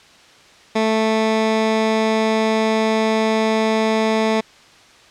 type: tone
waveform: 15% pulse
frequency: 220 Hz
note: A3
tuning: in tune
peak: -9 dBFS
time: 0.75-4.41 s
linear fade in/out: 10 ms
effects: white hiss -47 dBFS RMS until 5.1 s + low-pass 5000 Hz 12 dB/octave